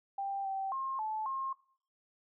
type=tone with pitch steps; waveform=sine; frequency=789 / 775 / 1068 / 868 / 1070 Hz; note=G5 / G5 / C6 / A5 / C6; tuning=+11 / -20 / +35 / -24 / +38 cents; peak=-33 dBFS; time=0.18-1.53 s; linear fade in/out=5 ms; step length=270 ms; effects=noise-tail reverb RT60 0.5 s tail -19 dB re dry